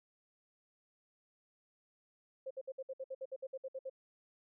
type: tone bursts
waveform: sine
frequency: 529 Hz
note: C5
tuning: 19 cents sharp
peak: -39 dBFS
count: 14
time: 2.46-3.898 s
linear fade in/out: 10 ms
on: 47 ms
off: 60 ms
effects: none